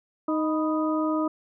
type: harmonic tone with a mistuned harmonic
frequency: 311.1 Hz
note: D#4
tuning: in tune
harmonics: 1 / 2 / 3 / 4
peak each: -24 / -30 / -34 / -31 dBFS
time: 0.28-1.28 s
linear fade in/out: 5 ms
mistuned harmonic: 3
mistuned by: +93 cents
effects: none